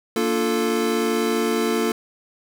square chord, Bb major seventh, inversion none, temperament equal, 233.1 / 293.7 / 349.2 / 440 Hz, Bb3 / D4 / F4 / A4, 0 / 0 / 0 / 0 cents, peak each -25 / -30 / -26 / -24 dBFS, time 0.16-1.92 s, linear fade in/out 2 ms, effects none

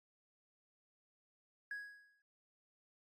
triangle tone with exponential decay, 1661.2 Hz, G#6, in tune, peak -36 dBFS, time 1.71-2.22 s, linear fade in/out 2 ms, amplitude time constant 110 ms, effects tanh soft clip ceiling -37 dBFS + AAC 48 kbps

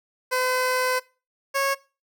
15% pulse tone pair in turn, 509 / 548.9 Hz, C5 / C#5, -48 / -17 cents, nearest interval minor second, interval 131 cents, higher second, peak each -15 dBFS, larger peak neither, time 0.31-1 / 1.54-1.75 s, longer first, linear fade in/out 20 ms, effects noise-tail reverb RT60 0.3 s tail -20 dB re dry

